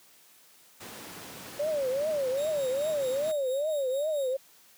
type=noise; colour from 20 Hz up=pink; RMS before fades=-43 dBFS; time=0.8-3.32 s; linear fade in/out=10 ms
type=tone with vibrato; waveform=sine; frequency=566 Hz; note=C#5; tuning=36 cents sharp; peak=-26 dBFS; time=1.59-4.37 s; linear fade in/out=10 ms; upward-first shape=triangle; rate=2.5 Hz; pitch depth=220 cents each way
type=tone with tremolo; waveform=15% pulse; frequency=3737 Hz; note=A#7; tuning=4 cents sharp; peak=-35 dBFS; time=2.37-4.34 s; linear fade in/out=10 ms; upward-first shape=sine; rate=4.5 Hz; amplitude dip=60%
effects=white hiss -58 dBFS RMS until 4.77 s + high-pass 150 Hz 12 dB/octave